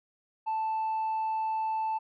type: tone with tanh clipping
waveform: triangle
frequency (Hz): 880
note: A5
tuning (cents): 0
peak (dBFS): -28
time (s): 0.46-1.99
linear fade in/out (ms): 20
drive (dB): 6
effects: none